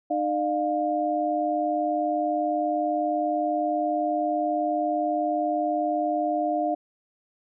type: tone cluster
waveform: sine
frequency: 304.7 / 605 / 705 Hz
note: D#4 / D#5 / F5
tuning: -36 / -49 / +16 cents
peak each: -28 / -28 / -25 dBFS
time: 0.1-6.75 s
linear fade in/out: 10 ms
effects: none